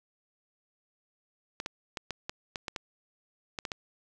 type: clicks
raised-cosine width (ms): 0.2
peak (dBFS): -17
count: 11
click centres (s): 1.601 / 1.661 / 1.972 / 2.107 / 2.295 / 2.558 / 2.682 / 2.762 / 3.588 / 3.652 / 3.718
effects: none